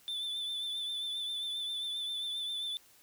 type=tone with vibrato; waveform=triangle; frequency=3520 Hz; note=A7; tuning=in tune; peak=-33 dBFS; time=0.08-2.77 s; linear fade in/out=0 ms; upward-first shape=triangle; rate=7.5 Hz; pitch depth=40 cents each way; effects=white hiss -62 dBFS RMS until 3.02 s